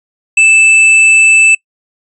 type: tone with hard clipping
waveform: sine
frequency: 2636 Hz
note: E7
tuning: 1 cent flat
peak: -5 dBFS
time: 0.37-1.55 s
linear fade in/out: 5 ms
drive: 10 dB
effects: noise-tail reverb RT60 0.1 s tail -25 dB re dry + resampled to 24000 Hz